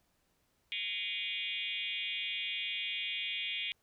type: tone with frequency modulation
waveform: sine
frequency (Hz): 2839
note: F7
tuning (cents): +28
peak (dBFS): -34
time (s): 0.72-3.72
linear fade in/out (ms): 0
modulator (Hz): 193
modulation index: 3.6
effects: pink hiss -75 dBFS RMS until 3.82 s